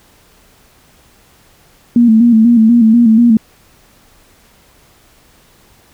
sine tone with vibrato, 229.3 Hz, A#3, 28 cents flat, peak -4 dBFS, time 1.96-3.37 s, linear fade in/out 2 ms, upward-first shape square, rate 4.1 Hz, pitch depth 63 cents each way, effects pink hiss -48 dBFS RMS until 5.93 s

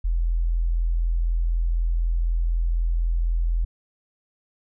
sine tone, 42.01 Hz, E1, 34 cents sharp, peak -19 dBFS, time 0.04-3.65 s, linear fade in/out 10 ms, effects none

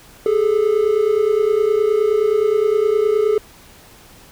triangle tone pair together, 405.2 / 434.8 Hz, G#4 / A4, -43 / -21 cents, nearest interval minor second, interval 122 cents, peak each -16 / -13 dBFS, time 0.26-3.38 s, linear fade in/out 2 ms, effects pink hiss -45 dBFS RMS until 4.31 s

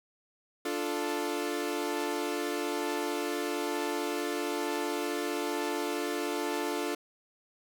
sawtooth chord, D minor, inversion none, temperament equal, 293.7 / 349.2 / 440 Hz, D4 / F4 / A4, 0 / 0 / 0 cents, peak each -31 dBFS, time 0.65-6.95 s, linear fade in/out 5 ms, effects none

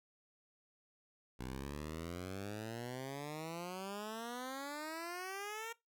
10% pulse exponential sweep, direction up, 61.5 to 466.2 Hz, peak -34 dBFS, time 1.39-5.73 s, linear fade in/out 10 ms, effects noise-tail reverb RT60 0.2 s tail -21 dB re dry

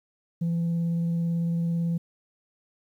sine tone with vibrato, 168.6 Hz, E3, 39 cents sharp, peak -21 dBFS, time 0.41-1.98 s, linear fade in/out 10 ms, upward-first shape sine, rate 18 Hz, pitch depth 9 cents each way, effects tanh soft clip ceiling -22 dBFS + 10-bit

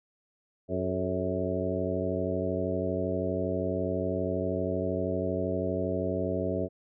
harmonic tone with a mistuned harmonic, 92.5 Hz, F#2, in tune, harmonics 1 / 2 / 3 / 4 / 5 / 6 / 7, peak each -35 / -35 / -35 / -35 / -35 / -35 / -35 dBFS, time 0.68-6.69 s, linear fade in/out 50 ms, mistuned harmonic 5, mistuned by -75 cents, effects none

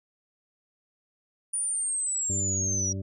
sine linear sweep, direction down, 9540 to 5700 Hz, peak -26 dBFS, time 1.53-2.93 s, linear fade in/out 10 ms
harmonic tone, 96.7 Hz, G2, 23 cents flat, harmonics 1 / 2 / 3 / 4 / 6, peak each -31 / -37 / -41 / -43 / -47 dBFS, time 2.29-3.02 s, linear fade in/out 10 ms
effects none

